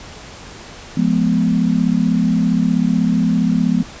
sine chord, F diminished, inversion none, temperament equal with one note detuned, 174.61 / 211.3 / 246.9 Hz, F3 / Ab3 / Cb4, 0 / +30 / 0 cents, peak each -17 dBFS, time 0.97-3.83 s, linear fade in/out 5 ms, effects pink hiss -36 dBFS RMS until 4 s + resampled to 16000 Hz

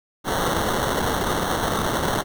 white noise with sample-and-hold, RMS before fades -23 dBFS, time 0.24-2.24 s, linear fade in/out 50 ms, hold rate 2450 Hz, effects none

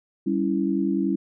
sine chord, C# diminished, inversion second, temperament equal with one note detuned, 196 / 278.9 / 329.6 Hz, G3 / C#4 / E4, 0 / +11 / 0 cents, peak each -25 dBFS, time 0.26-1.16 s, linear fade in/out 10 ms, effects none

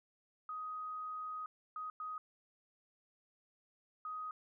sine tone bursts at uneven times, 1253 Hz, D#6, 12 cents sharp, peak -40 dBFS, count 4, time 0.49-1.46 / 1.76-1.9 / 2-2.18 / 4.05-4.31 s, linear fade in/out 2 ms, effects none

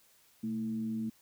sine tone with frequency modulation, 222.1 Hz, A3, 16 cents sharp, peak -32 dBFS, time 0.43-1.1 s, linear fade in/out 10 ms, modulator 101 Hz, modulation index 0.4, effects white hiss -65 dBFS RMS until 1.21 s

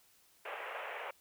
pink band-pass noise, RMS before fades -43 dBFS, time 0.45-1.11 s, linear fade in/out 5 ms, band 460 to 2800 Hz, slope 48 dB/octave, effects white hiss -67 dBFS RMS until 1.2 s

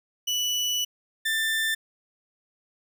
30% pulse tone pair in turn, 2960 / 1780 Hz, F#7 / A6, 0 / +20 cents, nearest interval major sixth, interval 880 cents, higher first, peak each -21 dBFS, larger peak neither, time 0.27-0.85 / 1.25-1.75 s, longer first, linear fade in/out 10 ms, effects none

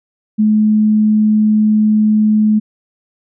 sine tone, 214 Hz, A3, 48 cents flat, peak -8 dBFS, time 0.38-2.6 s, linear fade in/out 20 ms, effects none

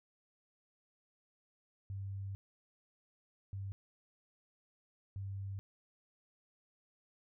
sine tone bursts at uneven times, 98 Hz, G2, in tune, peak -39 dBFS, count 3, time 1.9-2.35 / 3.53-3.72 / 5.16-5.59 s, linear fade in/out 0 ms, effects none

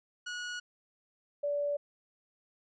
sawtooth / sine tone pair in turn, 1457 / 578.2 Hz, F#6 / D5, -27 / -27 cents, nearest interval octave + major third, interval 1600 cents, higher first, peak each -33 / -29 dBFS, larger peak second, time 0.26-0.6 / 1.43-1.77 s, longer neither, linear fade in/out 10 ms, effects resampled to 16000 Hz

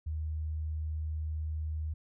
sine tone, 77.78 Hz, D#2, in tune, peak -32 dBFS, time 0.06-1.94 s, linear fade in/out 10 ms, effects none

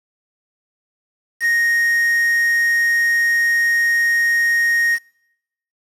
triangle tone with quantisation, 1864.7 Hz, A#6, in tune, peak -12 dBFS, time 1.4-4.99 s, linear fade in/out 50 ms, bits 5, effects noise-tail reverb RT60 0.9 s tail -26 dB re dry + low-pass 12000 Hz 12 dB/octave

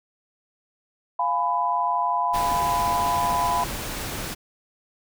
sine chord, F diminished, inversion none, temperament equal with one note detuned, 698.5 / 830.6 / 996.4 Hz, F5 / Ab5 / Cb6, 0 / 0 / +15 cents, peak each -27 / -28 / -22 dBFS, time 1.19-3.64 s, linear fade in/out 5 ms
pink noise, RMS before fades -31 dBFS, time 2.33-4.35 s, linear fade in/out 20 ms
effects none

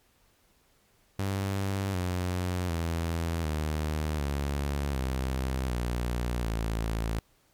sawtooth tone with pitch steps, 97.8 / 90.2 / 83.2 / 76.73 / 70.77 / 65.27 / 60.2 / 55.53 Hz, G2 / F#2 / E2 / D#2 / C#2 / C2 / B1 / A1, -4 / -44 / +17 / -24 / +36 / -4 / -44 / +17 cents, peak -24 dBFS, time 1.19-7.19 s, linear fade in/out 0 ms, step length 750 ms, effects pink hiss -66 dBFS RMS until 7.53 s + MP3 96 kbps

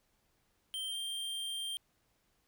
square tone with pitch glide, 3136 to 3174 Hz, G7 to G7, 0 to +21 cents, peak -37 dBFS, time 0.74-1.77 s, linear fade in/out 0 ms, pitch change +21 cents, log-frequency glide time 0.87-0.97 s, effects pink hiss -75 dBFS RMS until 2.47 s

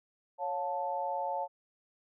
sine chord, Db augmented, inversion none, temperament equal with one note detuned, 554.4 / 711.5 / 880 Hz, Db5 / F5 / A5, 0 / +32 / 0 cents, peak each -37 / -37 / -34 dBFS, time 0.38-1.48 s, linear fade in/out 50 ms, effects none

